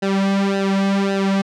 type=tone with flanger; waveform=sawtooth; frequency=196 Hz; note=G3; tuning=in tune; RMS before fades=-18 dBFS; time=0.02-1.42 s; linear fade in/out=10 ms; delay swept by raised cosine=0.88 to 2.98 ms; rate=1.8 Hz; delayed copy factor=-0.95; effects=low-pass 5000 Hz 12 dB/octave